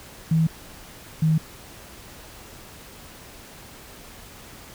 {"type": "tone pair in turn", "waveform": "sine", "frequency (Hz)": [161.3, 158.16], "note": ["E3", "D#3"], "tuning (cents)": [-37, 29], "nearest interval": "unison", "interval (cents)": 34, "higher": "first", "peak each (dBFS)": -16, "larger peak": "neither", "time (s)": [[0.31, 0.47], [1.22, 1.38]], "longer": "neither", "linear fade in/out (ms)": 5, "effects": ["pink hiss -44 dBFS RMS until 4.74 s"]}